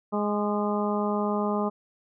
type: harmonic tone with a mistuned harmonic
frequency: 207.7 Hz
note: G#3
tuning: in tune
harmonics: 1 / 2 / 3 / 4 / 5 / 6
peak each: -27 / -30 / -32 / -33 / -34 / -35 dBFS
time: 0.12-1.7 s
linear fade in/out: 20 ms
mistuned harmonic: 6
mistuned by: -32 cents
effects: none